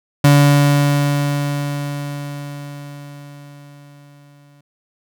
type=tone with exponential decay; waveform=35% pulse; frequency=143.7 Hz; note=D3; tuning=37 cents flat; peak=-5 dBFS; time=0.24-4.61 s; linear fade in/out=5 ms; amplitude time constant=950 ms; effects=none